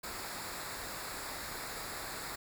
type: noise with comb filter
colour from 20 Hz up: pink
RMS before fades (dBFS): -42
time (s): 0.03-2.36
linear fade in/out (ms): 10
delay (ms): 0.33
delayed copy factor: -0.65
effects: none